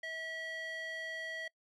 square tone with band-pass filter, 647 Hz, E5, 32 cents flat, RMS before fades -42 dBFS, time 0.03-1.48 s, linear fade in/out 5 ms, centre 2200 Hz, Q 2.2, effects noise-tail reverb RT60 0.1 s tail -24 dB re dry

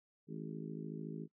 harmonic tone with a mistuned harmonic, 53.8 Hz, A1, 38 cents flat, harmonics 3 / 4 / 5 / 6 / 7 / 8, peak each -45 / -47 / -49 / -51 / -52 / -53 dBFS, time 0.27-1.28 s, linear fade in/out 50 ms, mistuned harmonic 8, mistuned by -50 cents, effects noise-tail reverb RT60 0.1 s tail -22 dB re dry

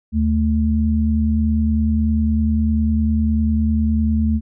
sine tone pair together, 76.5 / 219.6 Hz, D#2 / A3, -29 / -3 cents, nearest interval octave + tritone, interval 1826 cents, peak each -17 dBFS, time 0.12-4.41 s, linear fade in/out 50 ms, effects none

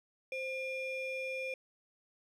triangle ring-modulated tone, 1466 Hz, F#6, 16 cents flat, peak -31 dBFS, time 0.32-1.54 s, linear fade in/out 2 ms, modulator 943 Hz, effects none

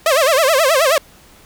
sawtooth tone with vibrato, 587.3 Hz, D5, in tune, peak -7 dBFS, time 0.06-0.98 s, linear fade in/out 2 ms, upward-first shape sine, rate 9.4 Hz, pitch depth 230 cents each way, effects pink hiss -46 dBFS RMS until 1.45 s

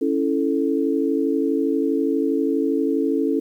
sine chord, A major, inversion first, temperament equal, 277.2 / 329.6 / 440 Hz, C#4 / E4 / A4, 0 / 0 / 0 cents, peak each -21 / -23 / -23 dBFS, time 0.01-3.4 s, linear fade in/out 10 ms, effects 9-bit

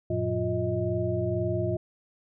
sine tone cluster, 92.8 / 114.8 / 179.4 / 352.7 / 630 Hz, F#2 / A#2 / F3 / F4 / D#5, +6 / -26 / +47 / +17 / +21 cents, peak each -33 / -30 / -35 / -30 / -31 dBFS, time 0.1-1.77 s, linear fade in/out 5 ms, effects none

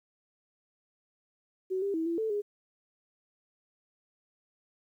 sine tone with pitch steps, 375.3 / 398.1 / 324.1 / 336.1 / 441.5 / 412.2 Hz, F#4 / G4 / E4 / E4 / A4 / G#4, +25 / +27 / -29 / +34 / +6 / -13 cents, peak -28 dBFS, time 1.7-2.42 s, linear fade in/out 20 ms, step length 120 ms, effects 11-bit

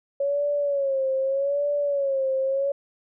sine tone with vibrato, 554.4 Hz, C#5, in tune, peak -21 dBFS, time 0.2-2.72 s, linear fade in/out 5 ms, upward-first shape sine, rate 0.82 Hz, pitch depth 78 cents each way, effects none

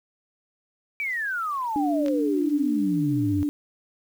sine exponential sweep, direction down, 2348 to 89.2 Hz, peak -25 dBFS, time 1-3.43 s, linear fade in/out 0 ms
sine tone with vibrato, 293.7 Hz, D4, in tune, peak -22 dBFS, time 1.76-3.49 s, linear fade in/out 0 ms, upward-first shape sine, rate 15 Hz, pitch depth 24 cents each way
clicks, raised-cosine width 0.2 ms, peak -21 / -21 dBFS, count 2, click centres 2.062 / 2.083 s
effects 8-bit

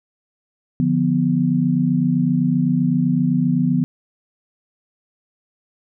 sine chord, B diminished, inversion first, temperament equal, 146.83 / 174.61 / 246.9 Hz, D3 / F3 / B3, 0 / 0 / 0 cents, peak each -21 / -19 / -18 dBFS, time 0.8-3.84 s, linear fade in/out 0 ms, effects none

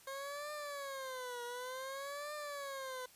20% pulse tone with vibrato, 536 Hz, C5, 42 cents sharp, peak -37 dBFS, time 0.07-3.06 s, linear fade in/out 5 ms, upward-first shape triangle, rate 0.55 Hz, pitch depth 200 cents each way, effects white hiss -62 dBFS RMS until 3.15 s + resampled to 32000 Hz

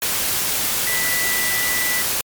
sine tone in noise, 1975.5 Hz, B6, in tune, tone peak -22 dBFS, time 0.87-2.02 s, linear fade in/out 2 ms, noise white, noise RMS -21 dBFS, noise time 0.02-2.21 s, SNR -4 dB, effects MP3 96 kbps

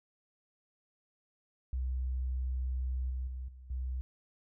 sine tone with level steps, 63.8 Hz, C2, 43 cents flat, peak -31 / -33 / -37 / -48 / -33 dBFS, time 1.73-4.01 s, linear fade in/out 0 ms, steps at 3.1 / 3.27 / 3.48 / 3.7 s, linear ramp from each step 5 ms, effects none

